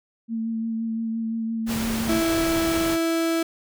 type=tone with vibrato; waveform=sine; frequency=225.7 Hz; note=A3; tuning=44 cents sharp; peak=-24 dBFS; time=0.28-2.23 s; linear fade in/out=50 ms; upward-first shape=sine; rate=5.8 Hz; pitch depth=18 cents each way
type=noise; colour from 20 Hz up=pink; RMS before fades=-30 dBFS; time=1.66-2.98 s; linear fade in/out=50 ms
type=tone; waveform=35% pulse; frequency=329.6 Hz; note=E4; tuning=in tune; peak=-19 dBFS; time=2.09-3.43 s; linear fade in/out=5 ms
effects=none